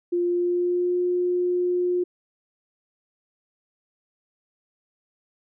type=tone with pitch glide; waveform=sine; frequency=350 to 357.1 Hz; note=F4 to F4; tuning=+4 to +39 cents; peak=-20 dBFS; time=0.12-2.04 s; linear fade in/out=10 ms; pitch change=+35 cents; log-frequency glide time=0.23-0.98 s; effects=none